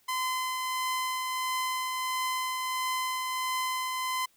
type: tone with tremolo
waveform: sawtooth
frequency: 1026 Hz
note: C6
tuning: 34 cents flat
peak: -24 dBFS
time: 0.08-4.26 s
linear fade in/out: 10 ms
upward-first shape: triangle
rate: 1.5 Hz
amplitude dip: 30%
effects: white hiss -66 dBFS RMS until 4.36 s